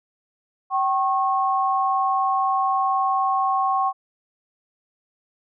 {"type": "tone pair together", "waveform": "sine", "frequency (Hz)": [770, 1089], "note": ["G5", "C#6"], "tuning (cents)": [-31, -31], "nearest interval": "tritone", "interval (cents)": 600, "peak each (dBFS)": -21, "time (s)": [0.7, 3.93], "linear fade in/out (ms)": 50, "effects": []}